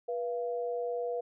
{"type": "tone pair together", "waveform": "sine", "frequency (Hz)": [485.1, 686], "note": ["B4", "F5"], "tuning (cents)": [-31, -31], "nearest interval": "tritone", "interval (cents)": 600, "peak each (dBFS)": [-32, -37], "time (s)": [0.08, 1.21], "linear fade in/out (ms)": 10, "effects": []}